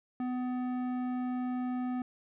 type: tone with tanh clipping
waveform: sine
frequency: 250.7 Hz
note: B3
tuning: 26 cents sharp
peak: -33 dBFS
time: 0.2-2.02 s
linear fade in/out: 2 ms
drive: 13 dB
effects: none